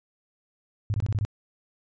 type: tone bursts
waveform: sine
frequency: 104.4 Hz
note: G#2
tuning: 10 cents sharp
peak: -22 dBFS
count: 6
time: 0.9-1.25 s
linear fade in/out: 0 ms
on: 40 ms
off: 22 ms
effects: resampled to 16000 Hz

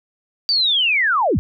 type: linear sweep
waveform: sine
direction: down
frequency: 4699 to 34.65 Hz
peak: -14 dBFS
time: 0.49-1.39 s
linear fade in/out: 0 ms
effects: none

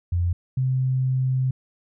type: tone pair in turn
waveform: sine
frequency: 87.31 / 129.99 Hz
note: F2 / C3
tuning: 0 / -11 cents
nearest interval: perfect fifth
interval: 689 cents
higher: second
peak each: -19 dBFS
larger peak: neither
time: 0.12-0.33 / 0.57-1.51 s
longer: second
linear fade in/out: 5 ms
effects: none

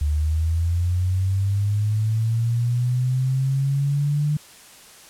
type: linear sweep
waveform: sine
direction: up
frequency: 72.9 to 150 Hz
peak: -18 dBFS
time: 0.01-4.37 s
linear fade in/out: 5 ms
effects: white hiss -46 dBFS RMS until 5.09 s + low-pass 11000 Hz 12 dB/octave

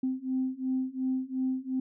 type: beating tone pair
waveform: sine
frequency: 258.4 / 261.2 Hz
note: C4 / C4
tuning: -21 / -3 cents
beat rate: 2.8 Hz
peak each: -31 / -30 dBFS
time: 0.03-1.8 s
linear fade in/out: 5 ms
effects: tanh soft clip ceiling -20 dBFS

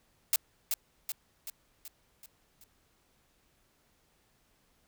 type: noise with echo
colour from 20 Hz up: blue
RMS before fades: -25 dBFS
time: 0.33-0.36 s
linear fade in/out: 2 ms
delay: 380 ms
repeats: 6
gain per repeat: -5 dB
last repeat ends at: 2.64 s
effects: pink hiss -70 dBFS RMS until 4.87 s

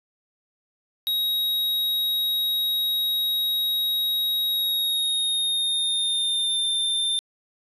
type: tone with pitch glide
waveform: square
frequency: 3800 to 3587 Hz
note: A#7 to A7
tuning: +33 to +33 cents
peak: -22 dBFS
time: 1.07-7.19 s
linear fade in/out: 0 ms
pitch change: -100 cents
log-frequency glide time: 4.48-6.67 s
effects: resampled to 32000 Hz

